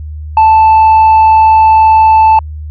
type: tone with tanh clipping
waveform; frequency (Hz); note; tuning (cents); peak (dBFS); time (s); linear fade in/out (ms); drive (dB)
sine; 879; A5; -2; -3; 0.37-2.39; 2; 2
effects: added 76 Hz sine -20 dBFS peak until 2.7 s